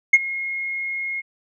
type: tone with ADSR envelope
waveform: sine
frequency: 2153 Hz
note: C7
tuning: 49 cents sharp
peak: -4 dBFS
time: 0.13-1.22 s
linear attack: 8 ms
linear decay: 37 ms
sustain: -20 dB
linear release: 28 ms
effects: tanh soft clip ceiling -4 dBFS